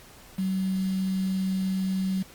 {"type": "tone with quantisation", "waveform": "sine", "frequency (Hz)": 189.4, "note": "F#3", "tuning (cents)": 41, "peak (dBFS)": -24, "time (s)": [0.38, 2.23], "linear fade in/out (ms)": 10, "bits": 7, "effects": ["pink hiss -50 dBFS RMS until 2.34 s", "Opus 48 kbps"]}